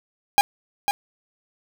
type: tone with echo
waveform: 45% pulse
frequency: 809 Hz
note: G#5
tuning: 46 cents flat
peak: -11 dBFS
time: 0.38-0.41 s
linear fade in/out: 0 ms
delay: 500 ms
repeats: 1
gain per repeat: -7 dB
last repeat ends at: 0.91 s
effects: none